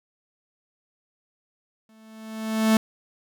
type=tone with exponential growth; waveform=45% pulse; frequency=220 Hz; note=A3; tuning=in tune; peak=-14 dBFS; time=1.89-2.77 s; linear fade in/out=2 ms; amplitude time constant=190 ms; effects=none